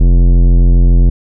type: tone with tanh clipping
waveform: sine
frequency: 43.65 Hz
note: F1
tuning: in tune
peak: -6 dBFS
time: 0-1.1 s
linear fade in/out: 10 ms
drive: 15 dB
effects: none